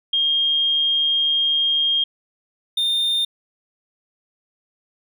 sine / triangle tone pair in turn, 3226 / 3628 Hz, G7 / A#7, +49 / -48 cents, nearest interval major second, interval 203 cents, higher second, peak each -16 dBFS, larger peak neither, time 0.13-2.04 / 2.77-3.25 s, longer first, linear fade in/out 5 ms, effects none

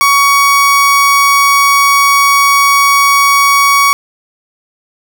30% pulse tone, 1125 Hz, C#6, 25 cents sharp, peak -3 dBFS, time 0.01-3.93 s, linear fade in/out 0 ms, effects none

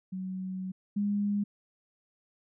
sine tone pair in turn, 187.1 / 204.1 Hz, F#3 / G#3, +20 / -30 cents, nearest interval major second, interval 150 cents, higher second, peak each -33 / -26 dBFS, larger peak second, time 0.12-0.72 / 0.96-1.44 s, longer first, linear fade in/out 10 ms, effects none

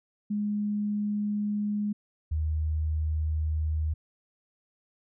sine tone pair in turn, 207.7 / 77.8 Hz, G#3 / D#2, 0 / 0 cents, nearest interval octave + perfect fourth, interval 1700 cents, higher first, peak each -26 / -25 dBFS, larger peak second, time 0.3-1.93 / 2.31-3.94 s, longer neither, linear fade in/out 10 ms, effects none

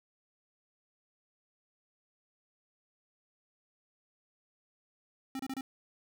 square tone bursts, 265.8 Hz, C4, 27 cents sharp, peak -36 dBFS, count 4, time 5.35-5.61 s, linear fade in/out 2 ms, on 44 ms, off 28 ms, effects none

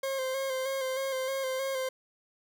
40% pulse tone with vibrato, 530 Hz, C5, 22 cents sharp, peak -29 dBFS, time 0.03-1.89 s, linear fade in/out 5 ms, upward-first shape square, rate 3.2 Hz, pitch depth 29 cents each way, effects 11-bit

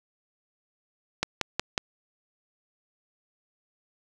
click train, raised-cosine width 0.2 ms, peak -7 dBFS, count 4, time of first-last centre 1.23-1.778 s, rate 5.47 Hz, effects none

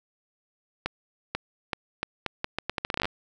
accelerating click train, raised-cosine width 0.3 ms, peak -11 dBFS, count 18, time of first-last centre 0.86-3.055 s, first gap 490 ms, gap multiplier 0.78, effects none

